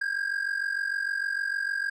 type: ring-modulated tone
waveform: triangle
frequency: 1612 Hz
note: G6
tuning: 48 cents sharp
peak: -22 dBFS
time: 0.01-1.9 s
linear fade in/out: 5 ms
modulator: 23.3 Hz
effects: resampled to 24000 Hz